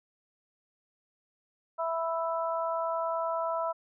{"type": "harmonic tone", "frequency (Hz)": 329.6, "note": "E4", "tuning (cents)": 0, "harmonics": [2, 3, 4], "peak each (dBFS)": [-31, -33, -35], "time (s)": [1.78, 3.73], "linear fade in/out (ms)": 20, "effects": []}